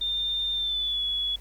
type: tone with pitch glide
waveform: sine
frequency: 3609 to 3387 Hz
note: A7 to G#7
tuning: +43 to +33 cents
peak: -25 dBFS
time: 0.01-1.36 s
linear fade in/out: 5 ms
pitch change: -110 cents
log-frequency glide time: 0.54-1.03 s
effects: added 50 Hz sine -43 dBFS peak until 1.4 s + pink hiss -55 dBFS RMS until 1.4 s